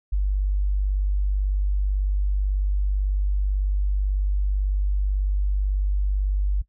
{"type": "tone", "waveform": "sine", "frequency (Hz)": 49.06, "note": "G1", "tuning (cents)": 2, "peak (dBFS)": -19, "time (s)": [0.12, 6.62], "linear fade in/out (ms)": 10, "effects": ["noise-tail reverb RT60 0.1 s tail -19 dB re dry"]}